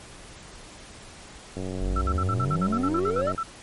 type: click train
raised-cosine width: 2 ms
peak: -20 dBFS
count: 167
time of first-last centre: 1.57-3.347 s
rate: 93.4 Hz
type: exponential sweep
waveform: triangle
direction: up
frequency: 38.89 to 659.3 Hz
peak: -22 dBFS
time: 1.78-3.33 s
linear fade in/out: 50 ms
type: tone bursts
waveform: sine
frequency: 1333 Hz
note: E6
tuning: 19 cents sharp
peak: -25 dBFS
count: 14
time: 1.96-3.432 s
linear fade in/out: 5 ms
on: 55 ms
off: 54 ms
effects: pink hiss -45 dBFS RMS until 3.62 s + MP3 48 kbps